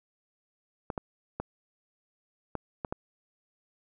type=clicks; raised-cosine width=1 ms; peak=-18 dBFS; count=6; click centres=0.902 / 0.978 / 1.4 / 2.553 / 2.848 / 2.925 s; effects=none